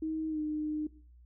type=tone with pitch glide; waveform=sine; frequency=316 to 304.7 Hz; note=D#4 to D#4; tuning=+27 to -36 cents; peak=-31 dBFS; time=0.02-0.87 s; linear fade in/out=5 ms; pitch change=-63 cents; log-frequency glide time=0.29-0.39 s; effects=noise-tail reverb RT60 0.5 s tail -19 dB re dry + added 60 Hz sine -54 dBFS peak until 1.25 s